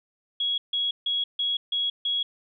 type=tone bursts; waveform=sine; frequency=3327 Hz; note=G#7; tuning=2 cents sharp; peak=-23 dBFS; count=6; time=0.4-2.23 s; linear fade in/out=5 ms; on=180 ms; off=150 ms; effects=none